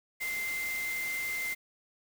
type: tone in noise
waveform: sine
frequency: 2084 Hz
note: C7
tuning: 7 cents flat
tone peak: -32 dBFS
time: 0.2-1.55 s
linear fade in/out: 20 ms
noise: white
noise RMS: -41 dBFS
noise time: 0.2-1.55 s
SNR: +6 dB
effects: none